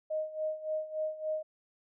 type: tone with tremolo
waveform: sine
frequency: 622.3 Hz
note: D#5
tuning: in tune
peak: -29 dBFS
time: 0.1-1.43 s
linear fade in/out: 10 ms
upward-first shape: sine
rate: 3.5 Hz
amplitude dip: 80%
effects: none